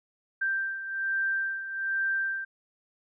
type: beating tone pair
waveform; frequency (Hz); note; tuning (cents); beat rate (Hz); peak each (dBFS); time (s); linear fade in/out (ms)
sine; 1572 / 1573.2; G6 / G6; +4 / +6; 1.2; -28 / -34; 0.41-2.45; 10
effects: none